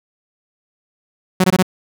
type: tone bursts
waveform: sawtooth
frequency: 185 Hz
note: F#3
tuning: in tune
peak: -6 dBFS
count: 4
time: 1.4-1.627 s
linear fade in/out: 5 ms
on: 41 ms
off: 21 ms
effects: none